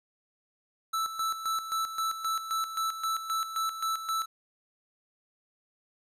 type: tone with tremolo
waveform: square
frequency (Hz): 1318.5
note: E6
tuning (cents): 0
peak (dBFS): -28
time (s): 0.93-4.26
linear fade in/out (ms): 10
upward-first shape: square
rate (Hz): 3.8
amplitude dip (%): 65
effects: resampled to 32000 Hz + 11-bit